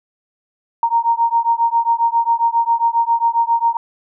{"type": "beating tone pair", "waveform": "sine", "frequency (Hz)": [925, 932.4], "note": ["A#5", "A#5"], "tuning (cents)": [-14, 0], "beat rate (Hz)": 7.4, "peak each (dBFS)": -16, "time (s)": [0.83, 3.77], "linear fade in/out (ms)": 2, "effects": []}